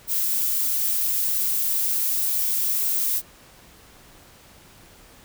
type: noise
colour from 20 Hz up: violet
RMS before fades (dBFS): -23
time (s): 0.07-3.22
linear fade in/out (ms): 50
effects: pink hiss -50 dBFS RMS until 5.24 s